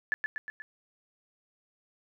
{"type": "tone with echo", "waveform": "sine", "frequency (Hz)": 1730, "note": "A6", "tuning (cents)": -30, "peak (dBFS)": -24, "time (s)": [0.12, 0.14], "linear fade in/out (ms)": 0, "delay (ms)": 120, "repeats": 4, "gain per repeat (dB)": -4, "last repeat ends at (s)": 0.62, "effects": []}